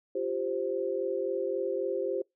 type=chord; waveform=sine; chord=F suspended second; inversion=none; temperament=just; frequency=349.2 / 392.9 / 523.8 Hz; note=F4 / G4 / C5; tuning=0 / +4 / +2 cents; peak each=-35 / -32 / -32 dBFS; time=0.15-2.22 s; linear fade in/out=5 ms; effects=noise-tail reverb RT60 0.2 s tail -26 dB re dry